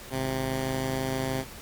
10% pulse tone pair together, 52.69 / 131.7 Hz, G#1 / C3, +26 / +12 cents, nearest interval octave + major third, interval 1586 cents, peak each -29 / -20 dBFS, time 0.1-1.45 s, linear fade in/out 50 ms, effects pink hiss -44 dBFS RMS until 1.61 s + Opus 48 kbps

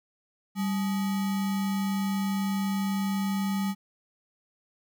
sine tone with sample-and-hold, 196 Hz, G3, in tune, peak -25 dBFS, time 0.55-3.75 s, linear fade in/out 50 ms, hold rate 1050 Hz, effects none

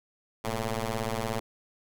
10% pulse ring-modulated tone, 112.5 Hz, A2, 39 cents sharp, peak -18 dBFS, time 0.44-1.4 s, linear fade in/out 10 ms, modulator 329 Hz, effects none

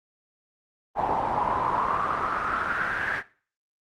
brown noise with band-pass filter sweep, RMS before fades -26 dBFS, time 0.95-3.23 s, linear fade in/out 50 ms, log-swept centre 810 to 1700 Hz, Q 6, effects noise-tail reverb RT60 0.4 s tail -18 dB re dry + Opus 32 kbps

